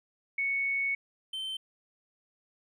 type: tone pair in turn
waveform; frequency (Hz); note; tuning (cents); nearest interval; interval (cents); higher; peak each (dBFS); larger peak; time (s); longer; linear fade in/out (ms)
sine / triangle; 2217 / 3096; C#7 / G7; 0 / -22; tritone; 578; second; -27 / -32; first; 0.38-0.95 / 1.33-1.57; first; 5
effects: none